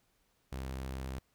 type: tone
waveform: sawtooth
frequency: 65.7 Hz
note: C2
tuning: 8 cents sharp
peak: -34 dBFS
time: 0.52-1.19 s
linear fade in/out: 5 ms
effects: pink hiss -74 dBFS RMS until 1.34 s